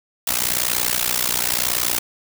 white noise with amplitude modulation, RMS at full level -17 dBFS, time 0.27-1.99 s, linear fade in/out 5 ms, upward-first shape sine, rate 60.9 Hz, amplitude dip 95%, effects none

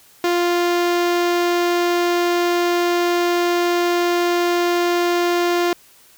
sawtooth tone with notch filter, 349.2 Hz, F4, in tune, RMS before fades -18 dBFS, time 0.24-5.73 s, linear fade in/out 2 ms, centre 9800 Hz, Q 1, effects white hiss -50 dBFS RMS until 6.17 s

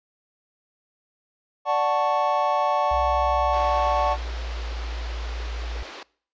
triangle chord, D major seventh, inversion none, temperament equal, 587.3 / 740 / 880 / 1108.7 Hz, D5 / F#5 / A5 / C#6, 0 / 0 / 0 / 0 cents, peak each -23 dBFS, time 1.65-4.17 s, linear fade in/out 50 ms
sine tone with pitch glide, 62.7 to 57.5 Hz, B1 to A#1, +27 to -23 cents, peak -28 dBFS, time 2.91-5.83 s, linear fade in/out 5 ms, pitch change -150 cents, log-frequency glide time 3.23-4.62 s
pink band-pass noise, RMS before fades -40 dBFS, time 3.53-6.03 s, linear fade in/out 2 ms, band 340 to 5100 Hz, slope 24 dB/octave
effects noise-tail reverb RT60 0.5 s tail -23 dB re dry + resampled to 16000 Hz

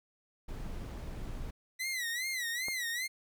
brown noise, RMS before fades -40 dBFS, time 0.48-1.51 s, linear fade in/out 10 ms
sawtooth tone with vibrato, 1981 Hz, B6, 5 cents sharp, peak -30 dBFS, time 1.79-3.08 s, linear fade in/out 20 ms, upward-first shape sine, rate 2.5 Hz, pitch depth 130 cents each way
click, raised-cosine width 1 ms, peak -28 dBFS, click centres 2.684 s
effects none

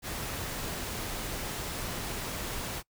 pink noise, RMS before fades -36 dBFS, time 0.02-2.83 s, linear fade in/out 50 ms, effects noise-tail reverb RT60 0.1 s tail -23 dB re dry

